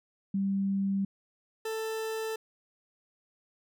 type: tone pair in turn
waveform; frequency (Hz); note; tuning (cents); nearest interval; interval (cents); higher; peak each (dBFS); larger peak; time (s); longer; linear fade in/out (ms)
sine / 40% pulse; 196 / 442.3; G3 / A4; 0 / +9; octave + major second; 1409; second; -26 / -31; first; 0.34-1.05 / 1.65-2.36; neither; 5
effects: none